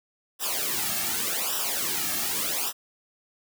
white noise with flanger, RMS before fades -28 dBFS, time 0.39-2.73 s, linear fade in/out 50 ms, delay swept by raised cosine 0.45 to 2.05 ms, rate 0.86 Hz, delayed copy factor -0.9, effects none

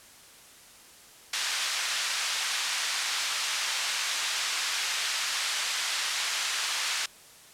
white band-pass noise, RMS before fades -30 dBFS, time 1.33-7.06 s, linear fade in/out 5 ms, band 1200 to 5500 Hz, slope 12 dB/octave, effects white hiss -52 dBFS RMS until 7.53 s + low-pass 11000 Hz 12 dB/octave

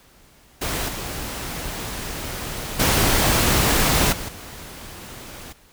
pink noise with level steps, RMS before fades -25 / -30 / -18 / -31 / -38 dBFS, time 0.61-5.53 s, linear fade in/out 10 ms, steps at 0.88 / 2.79 / 4.12 / 4.28 s, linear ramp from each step 10 ms, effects pink hiss -53 dBFS RMS until 5.72 s

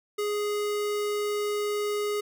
square tone, 415.3 Hz, G#4, in tune, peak -27 dBFS, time 0.18-2.21 s, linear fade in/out 10 ms, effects none

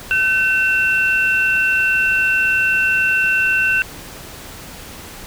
sine tone pair together, 1526.3 / 2700 Hz, G6 / E7, -47 / +41 cents, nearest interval minor seventh, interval 988 cents, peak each -16 dBFS, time 0.11-3.82 s, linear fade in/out 0 ms, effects pink hiss -35 dBFS RMS until 5.26 s

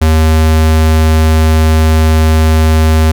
square tone, 79.1 Hz, D#2, 29 cents sharp, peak -6 dBFS, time 0.01-3.12 s, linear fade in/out 10 ms, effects none

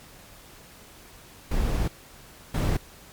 brown noise bursts at uneven times, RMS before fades -24 dBFS, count 2, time 1.51-1.88 / 2.54-2.77 s, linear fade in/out 5 ms, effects pink hiss -49 dBFS RMS until 3.12 s + MP3 96 kbps

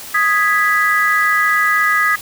sine chord, G# minor, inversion second, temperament equal, 1244.5 / 1661.2 / 1975.5 Hz, D#6 / G#6 / B6, 0 / 0 / 0 cents, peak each -16 dBFS, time 0.14-2.16 s, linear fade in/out 10 ms, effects white hiss -32 dBFS RMS until 2.21 s

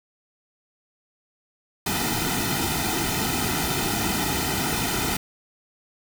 pink noise with comb filter, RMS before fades -25 dBFS, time 1.86-5.17 s, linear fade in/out 5 ms, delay 1.8 ms, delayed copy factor -0.85, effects none

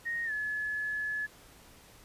sine tone with pitch glide, 1864.7 to 1709.9 Hz, A#6 to A6, 0 to -50 cents, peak -31 dBFS, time 0.05-1.27 s, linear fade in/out 20 ms, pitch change -150 cents, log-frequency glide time 0.25-0.32 s, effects pink hiss -56 dBFS RMS until 2.04 s + resampled to 32000 Hz

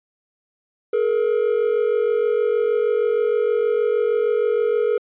triangle tone pair together, 425.8 / 472.2 Hz, G#4 / A#4, +43 / +22 cents, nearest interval major second, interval 179 cents, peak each -17 dBFS, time 0.93-4.98 s, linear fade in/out 5 ms, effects tanh soft clip ceiling -8 dBFS + resampled to 8000 Hz

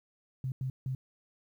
sine tone bursts at uneven times, 130.81 Hz, C3, in tune, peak -31 dBFS, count 3, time 0.44-0.52 / 0.61-0.7 / 0.86-0.95 s, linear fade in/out 2 ms, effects 11-bit

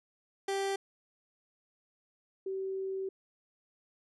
30% pulse / sine tone pair in turn, 392 / 383.7 Hz, G4 / G4, 0 / -37 cents, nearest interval unison, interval 37 cents, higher first, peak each -28 / -33 dBFS, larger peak first, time 0.48-0.76 / 2.46-3.09 s, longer second, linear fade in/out 5 ms, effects resampled to 24000 Hz

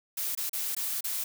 blue noise with dropouts, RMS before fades -32 dBFS, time 0.17-1.24 s, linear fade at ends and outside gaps 5 ms, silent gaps 0.351-0.374 / 0.495-0.531 / 0.749-0.765 / 1.008-1.041 s, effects none

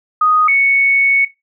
sine tone pair in turn, 1244.5 / 2217 Hz, D#6 / C#7, 0 / 0 cents, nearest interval minor seventh, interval 1000 cents, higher second, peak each -9 dBFS, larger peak neither, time 0.21-0.48 / 0.48-1.25 s, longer second, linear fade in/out 5 ms, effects noise-tail reverb RT60 0.2 s tail -17 dB re dry

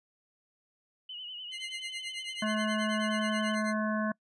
sine tone with vibrato, 2960 Hz, F#7, in tune, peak -39 dBFS, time 1.09-3.55 s, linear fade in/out 5 ms, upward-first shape sine, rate 10 Hz, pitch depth 60 cents each way
sawtooth tone with tremolo, 2080 Hz, C7, 11 cents flat, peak -32 dBFS, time 1.51-3.75 s, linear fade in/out 50 ms, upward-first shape triangle, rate 9.3 Hz, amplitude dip 100%
harmonic tone, 215 Hz, A3, 40 cents flat, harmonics 1 / 3 / 5 / 7 / 8, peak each -30 / -35 / -37 / -38 / -39 dBFS, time 2.42-4.12 s, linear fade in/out 5 ms
effects noise-tail reverb RT60 0.1 s tail -25 dB re dry + resampled to 24000 Hz

